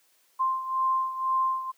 sine beating tone pair, 1048 / 1050 Hz, C6 / C6, +2 / +6 cents, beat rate 2 Hz, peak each -25 / -30 dBFS, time 0.39-1.72 s, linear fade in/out 20 ms, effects white hiss -65 dBFS RMS until 1.77 s + high-pass 300 Hz 12 dB/octave

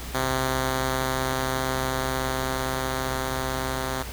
5% pulse tone with level ramp, 130.81 Hz, C3, in tune, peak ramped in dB -12 to -16 dBFS, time 0.14-4.03 s, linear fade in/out 10 ms, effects added 60 Hz sine -35 dBFS peak until 4.12 s + pink hiss -38 dBFS RMS until 4.12 s

